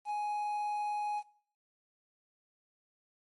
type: tone with quantisation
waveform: triangle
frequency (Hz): 834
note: G#5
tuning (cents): +7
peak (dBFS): -30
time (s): 0.05-1.23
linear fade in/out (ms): 50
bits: 10
effects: noise-tail reverb RT60 0.5 s tail -19 dB re dry + MP3 48 kbps